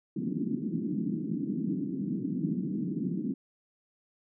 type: band-pass noise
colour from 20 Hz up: pink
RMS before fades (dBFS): -32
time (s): 0.16-3.34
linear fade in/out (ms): 5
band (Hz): 160 to 320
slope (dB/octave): 48
effects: none